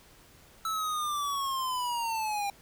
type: linear sweep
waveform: square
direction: down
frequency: 1318.5 to 796 Hz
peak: -30 dBFS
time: 0.65-2.5 s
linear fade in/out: 2 ms
effects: pink hiss -57 dBFS RMS until 2.61 s